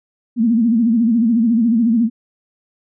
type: tone with vibrato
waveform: sine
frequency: 230 Hz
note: A#3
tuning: 23 cents flat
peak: -11 dBFS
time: 0.36-2.1 s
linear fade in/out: 50 ms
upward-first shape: sine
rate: 14 Hz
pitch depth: 110 cents each way
effects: none